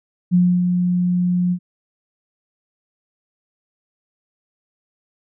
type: tone with ADSR envelope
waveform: sine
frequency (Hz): 178.5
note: F3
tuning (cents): +38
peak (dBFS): -10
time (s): 0.31-1.59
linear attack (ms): 34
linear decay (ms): 270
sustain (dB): -5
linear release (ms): 72
effects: none